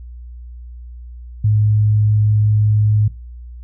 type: tone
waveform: sine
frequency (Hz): 106.1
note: G#2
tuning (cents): +38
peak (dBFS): -11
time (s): 1.44-3.08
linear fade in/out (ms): 5
effects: noise-tail reverb RT60 0.2 s tail -17 dB re dry + added 60 Hz sine -31 dBFS peak until 3.63 s